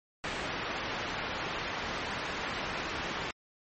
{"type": "low-pass noise", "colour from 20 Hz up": "white", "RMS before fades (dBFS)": -36, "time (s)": [0.24, 3.31], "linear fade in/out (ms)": 0, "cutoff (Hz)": 2200, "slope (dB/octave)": 12, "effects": ["MP3 32 kbps"]}